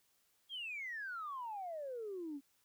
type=exponential sweep; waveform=sine; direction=down; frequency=3322 to 268.9 Hz; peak=-40 dBFS; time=0.49-2.41 s; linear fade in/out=50 ms; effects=tanh soft clip ceiling -36 dBFS + white hiss -75 dBFS RMS until 2.64 s